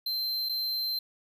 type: tone with dropouts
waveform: square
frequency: 4116 Hz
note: C8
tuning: 29 cents flat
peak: -29 dBFS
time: 0.06-0.99 s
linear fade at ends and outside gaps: 5 ms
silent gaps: 0.489-0.493 s
effects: none